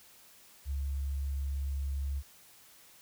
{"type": "tone", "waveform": "sine", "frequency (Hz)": 69.3, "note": "C#2", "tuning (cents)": 0, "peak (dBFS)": -31, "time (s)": [0.65, 2.23], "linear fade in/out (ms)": 50, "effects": ["white hiss -58 dBFS RMS until 3.01 s"]}